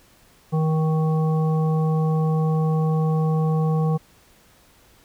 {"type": "harmonic tone with a mistuned harmonic", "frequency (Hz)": 158.1, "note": "D#3", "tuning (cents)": 28, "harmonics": [1, 3, 5, 7], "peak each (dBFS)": [-18, -28, -32, -35], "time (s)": [0.52, 3.98], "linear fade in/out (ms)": 20, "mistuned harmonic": 5, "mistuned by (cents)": -23, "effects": ["pink hiss -55 dBFS RMS until 5.04 s"]}